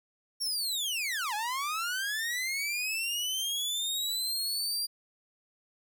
sawtooth linear two-way sweep, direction down then up, 5588 to 815 to 4796 Hz, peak -27 dBFS, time 0.4-4.87 s, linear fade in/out 20 ms, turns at 1.34 s, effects none

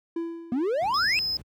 triangle tone with exponential decay, 334.4 Hz, E4, 25 cents sharp, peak -23 dBFS, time 0.16-0.95 s, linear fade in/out 5 ms, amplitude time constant 170 ms
triangle exponential sweep, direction up, 230.7 to 2700 Hz, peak -21 dBFS, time 0.52-1.19 s, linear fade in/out 0 ms
brown noise, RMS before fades -40 dBFS, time 0.81-1.42 s, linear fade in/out 5 ms
triangle tone, 5100 Hz, D#8, 42 cents sharp, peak -24 dBFS, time 0.94-1.37 s, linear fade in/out 2 ms
effects high-pass 80 Hz 12 dB/octave

